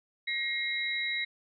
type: tone cluster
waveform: sine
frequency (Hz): 1894 / 2136 / 3875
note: A#6 / C7 / B7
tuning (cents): +27 / +35 / -34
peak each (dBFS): -35 / -32 / -35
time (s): 0.27-1.25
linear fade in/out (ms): 10
effects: none

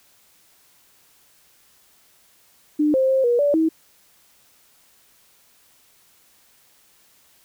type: tone with pitch steps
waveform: sine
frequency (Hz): 300 / 526 / 530 / 479.4 / 577 / 320.8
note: D4 / C5 / C5 / A#4 / D5 / E4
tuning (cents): +37 / +9 / +22 / +48 / -31 / -47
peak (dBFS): -15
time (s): 2.79-3.69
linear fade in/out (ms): 10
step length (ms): 150
effects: white hiss -57 dBFS RMS until 7.44 s

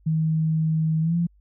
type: tone with pitch glide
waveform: sine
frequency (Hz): 158.6 to 170.97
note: D#3 to F3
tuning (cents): +33 to -37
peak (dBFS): -19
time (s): 0.06-1.27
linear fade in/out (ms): 10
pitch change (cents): +130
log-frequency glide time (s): 1.01-1.16
effects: added 50 Hz sine -54 dBFS peak until 1.4 s

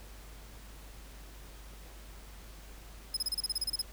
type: tone bursts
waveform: sawtooth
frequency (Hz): 5100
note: D#8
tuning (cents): +42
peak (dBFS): -27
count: 12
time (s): 3.14-3.818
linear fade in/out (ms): 5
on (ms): 29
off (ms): 30
effects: added 50 Hz sine -48 dBFS peak until 3.92 s + pink hiss -54 dBFS RMS until 3.92 s

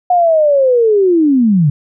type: linear sweep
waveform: sine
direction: down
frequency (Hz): 729 to 136.4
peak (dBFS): -7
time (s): 0.1-1.7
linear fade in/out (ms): 5
effects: none

